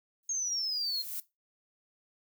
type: noise with exponential growth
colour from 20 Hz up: violet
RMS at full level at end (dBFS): -36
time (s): 0.23-1.2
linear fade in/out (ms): 2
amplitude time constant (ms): 210
type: exponential sweep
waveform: sine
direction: down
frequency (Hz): 6550 to 4186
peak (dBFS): -30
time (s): 0.29-1.02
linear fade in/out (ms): 5
effects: noise-tail reverb RT60 0.2 s tail -17 dB re dry